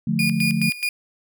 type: chord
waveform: sine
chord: D minor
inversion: none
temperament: just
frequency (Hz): 146.83 / 176.2 / 220.2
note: D3 / F3 / A3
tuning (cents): 0 / +16 / +2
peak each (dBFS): -25 / -23 / -22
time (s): 0.07-0.7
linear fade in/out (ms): 5
type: tone with tremolo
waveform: 35% pulse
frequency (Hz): 2438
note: D#7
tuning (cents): -36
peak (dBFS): -18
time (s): 0.19-0.89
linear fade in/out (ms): 2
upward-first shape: square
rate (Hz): 4.7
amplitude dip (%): 80
effects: none